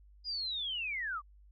sine linear sweep, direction down, 4978 to 1108.7 Hz, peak -34 dBFS, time 0.24-1.22 s, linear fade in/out 50 ms, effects added 50 Hz sine -56 dBFS peak until 1.51 s

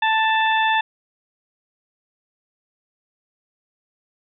harmonic tone, 882 Hz, A5, 4 cents sharp, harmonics 1 / 2 / 3 / 4, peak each -18 / -21 / -26 / -27 dBFS, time 0.02-0.81 s, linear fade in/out 5 ms, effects none

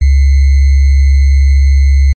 sine tone with sample-and-hold, 68.5 Hz, C#2, 20 cents flat, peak -3 dBFS, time 0.01-2.13 s, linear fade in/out 10 ms, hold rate 2100 Hz, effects MP3 32 kbps

